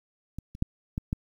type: clicks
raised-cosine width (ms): 5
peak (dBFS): -23 / -29 / -12 / -17 / -15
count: 5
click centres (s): 0.386 / 0.551 / 0.624 / 0.979 / 1.129
effects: 9-bit